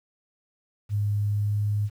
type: tone with pitch glide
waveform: sine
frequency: 103.2 to 103.86 Hz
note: G#2 to G#2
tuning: -10 to +1 cents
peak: -22 dBFS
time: 0.89-1.9 s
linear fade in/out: 50 ms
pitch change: +11 cents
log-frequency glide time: 1.28-1.59 s
effects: 9-bit